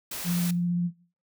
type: noise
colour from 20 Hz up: white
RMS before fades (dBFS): -35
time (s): 0.11-0.51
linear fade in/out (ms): 5
type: tone with vibrato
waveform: sine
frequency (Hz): 174.61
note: F3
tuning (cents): 0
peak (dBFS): -23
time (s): 0.24-0.91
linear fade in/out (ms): 50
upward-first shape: square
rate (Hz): 15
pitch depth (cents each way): 9
effects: noise-tail reverb RT60 0.4 s tail -19 dB re dry